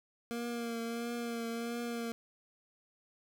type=tone with vibrato; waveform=25% pulse; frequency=233.9 Hz; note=A#3; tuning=6 cents sharp; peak=-32 dBFS; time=0.31-2.12 s; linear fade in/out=0 ms; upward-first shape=triangle; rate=1.5 Hz; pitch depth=32 cents each way; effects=none